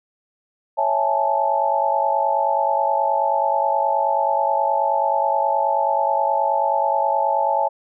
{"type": "chord", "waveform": "sine", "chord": "A major seventh", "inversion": "first", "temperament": "equal", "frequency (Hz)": [554.4, 659.3, 830.6, 880], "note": ["C#5", "E5", "G#5", "A5"], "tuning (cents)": [0, 0, 0, 0], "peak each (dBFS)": [-24, -24, -22, -20], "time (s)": [0.77, 7.69], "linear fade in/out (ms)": 20, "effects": []}